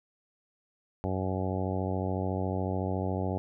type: harmonic tone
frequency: 93.9 Hz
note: F#2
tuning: 26 cents sharp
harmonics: 1 / 2 / 3 / 4 / 5 / 6 / 7 / 8 / 9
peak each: -32 / -35 / -37 / -38 / -39 / -40 / -40 / -41 / -42 dBFS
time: 1.04-3.38 s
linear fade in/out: 0 ms
effects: none